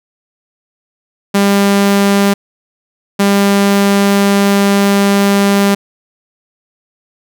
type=tone bursts at uneven times; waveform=sawtooth; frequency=199.7 Hz; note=G3; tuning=32 cents sharp; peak=-4 dBFS; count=2; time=1.34-2.34 / 3.19-5.75 s; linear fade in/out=10 ms; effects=none